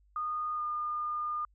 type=tone with pitch glide; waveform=sine; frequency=1228 to 1213.2 Hz; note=D#6 to D#6; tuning=-23 to -44 cents; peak=-31 dBFS; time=0.16-1.45 s; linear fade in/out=2 ms; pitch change=-21 cents; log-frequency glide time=0.55-0.62 s; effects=added 50 Hz sine -62 dBFS peak until 1.54 s